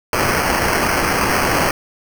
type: noise with sample-and-hold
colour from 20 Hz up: violet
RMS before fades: -17 dBFS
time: 0.13-1.71 s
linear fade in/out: 2 ms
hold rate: 3675 Hz
effects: none